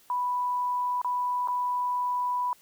sine tone with dropouts, 987.8 Hz, B5, in tune, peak -25 dBFS, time 0.1-2.53 s, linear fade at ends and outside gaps 1 ms, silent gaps 1.016-1.046 / 1.475-1.484 s, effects white hiss -59 dBFS RMS until 2.61 s

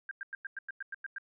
sine tone bursts, 1593 Hz, G6, 27 cents sharp, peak -36 dBFS, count 10, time 0.09-1.183 s, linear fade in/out 2 ms, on 22 ms, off 97 ms, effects none

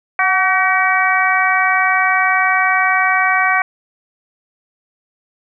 harmonic tone with a mistuned harmonic, 380 Hz, F#4, 46 cents sharp, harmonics 2 / 3 / 4 / 5 / 6, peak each -18 / -18 / -18 / -18 / -18 dBFS, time 0.19-3.62 s, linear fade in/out 2 ms, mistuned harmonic 2, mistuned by -42 cents, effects none

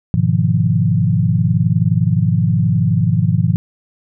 sine chord, F half-diminished seventh, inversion first, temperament equal, 103.83 / 123.47 / 155.56 / 174.61 Hz, Ab2 / Cb3 / Eb3 / F3, 0 / 0 / 0 / 0 cents, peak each -17 dBFS, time 0.14-3.56 s, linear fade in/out 0 ms, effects none

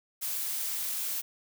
blue noise, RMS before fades -33 dBFS, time 0.21-1.22 s, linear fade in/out 20 ms, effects none

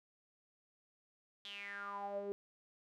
sawtooth tone with band-pass filter sweep, 201.6 Hz, G3, 49 cents sharp, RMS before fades -44 dBFS, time 1.45-2.32 s, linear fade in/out 0 ms, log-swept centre 3500 to 410 Hz, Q 8.5, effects none

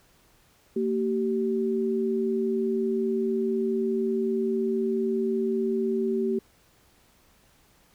sine tone pair together, 228.8 / 384.8 Hz, A#3 / G4, -32 / -32 cents, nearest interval major sixth, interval 900 cents, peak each -27 / -25 dBFS, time 0.76-6.39 s, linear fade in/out 5 ms, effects pink hiss -61 dBFS RMS until 7.94 s

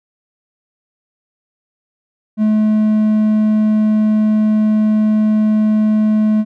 triangle tone, 214.7 Hz, A3, 42 cents flat, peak -8 dBFS, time 2.37-6.45 s, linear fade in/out 50 ms, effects none

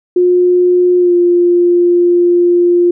sine tone with pitch glide, 358.3 to 350.3 Hz, F4 to F4, +44 to +5 cents, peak -6 dBFS, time 0.16-2.91 s, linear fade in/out 5 ms, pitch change -39 cents, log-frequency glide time 0.98-1.14 s, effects none

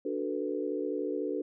sine chord, B minor seventh, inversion first, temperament equal, 293.7 / 370 / 440 / 493.9 Hz, D4 / F#4 / A4 / B4, 0 / 0 / 0 / 0 cents, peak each -35 / -36 / -35 / -37 dBFS, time 0.05-1.42 s, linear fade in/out 5 ms, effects none

